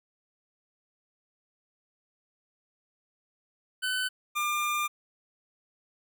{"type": "tone pair in turn", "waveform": "25% pulse", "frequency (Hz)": [1510, 1198.5], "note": ["F#6", "D6"], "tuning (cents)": [35, 35], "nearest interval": "major third", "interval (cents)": 400, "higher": "first", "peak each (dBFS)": [-24, -23], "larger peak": "second", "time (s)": [[3.82, 4.09], [4.35, 4.88]], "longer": "second", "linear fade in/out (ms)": 20, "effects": []}